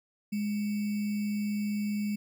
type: tone with sample-and-hold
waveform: sine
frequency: 207.7 Hz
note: G#3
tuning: in tune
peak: -28 dBFS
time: 0.32-2.16 s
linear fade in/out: 10 ms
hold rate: 2450 Hz
effects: none